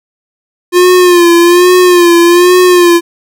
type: tone with vibrato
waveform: square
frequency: 352.4 Hz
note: F4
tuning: 16 cents sharp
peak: -3 dBFS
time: 0.72-3.01 s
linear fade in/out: 50 ms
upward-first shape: sine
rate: 1.2 Hz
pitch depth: 57 cents each way
effects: none